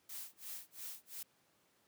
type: noise with tremolo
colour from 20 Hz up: blue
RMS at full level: -45 dBFS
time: 0.09-1.23 s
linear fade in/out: 5 ms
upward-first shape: sine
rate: 2.9 Hz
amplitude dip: 100%
effects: pink hiss -73 dBFS RMS until 1.87 s + high-pass 150 Hz 12 dB/octave